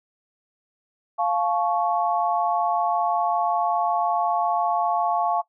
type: chord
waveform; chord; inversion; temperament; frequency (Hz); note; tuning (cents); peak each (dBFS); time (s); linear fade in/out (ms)
sine; F augmented; none; equal with one note detuned; 698.5 / 863.9 / 1108.7; F5 / A5 / C#6; 0 / -32 / 0; -23 / -25 / -26; 1.18-5.42; 20
effects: noise-tail reverb RT60 0.1 s tail -19 dB re dry